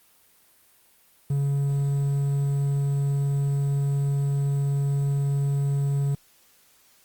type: tone with quantisation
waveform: triangle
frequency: 140.3 Hz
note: C#3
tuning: 21 cents sharp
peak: -19 dBFS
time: 1.3-6.15 s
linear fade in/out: 5 ms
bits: 8
effects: white hiss -59 dBFS RMS until 7.04 s + Opus 32 kbps